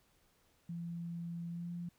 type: tone with pitch glide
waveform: sine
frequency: 170 to 173.17 Hz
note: F3 to F3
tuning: -46 to -14 cents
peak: -39 dBFS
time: 0.69-1.89 s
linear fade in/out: 5 ms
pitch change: +32 cents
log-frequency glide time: 1.49-1.71 s
effects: pink hiss -72 dBFS RMS until 1.98 s